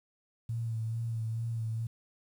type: tone with vibrato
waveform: sine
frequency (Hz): 113.7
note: A#2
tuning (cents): -43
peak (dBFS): -31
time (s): 0.49-1.87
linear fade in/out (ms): 5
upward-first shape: sine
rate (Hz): 2.3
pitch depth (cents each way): 32
effects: 10-bit